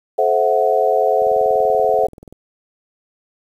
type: chord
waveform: sine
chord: F# half-diminished seventh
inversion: first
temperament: equal with one note detuned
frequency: 432.7 / 523.3 / 659.3 / 740 Hz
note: A4 / C5 / E5 / F#5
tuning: -29 / 0 / 0 / 0 cents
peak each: -18 dBFS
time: 0.18-2.07 s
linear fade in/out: 10 ms
type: click train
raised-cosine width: 2 ms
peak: -25 dBFS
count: 24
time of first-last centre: 1.22-2.326 s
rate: 20.8 Hz
effects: 8-bit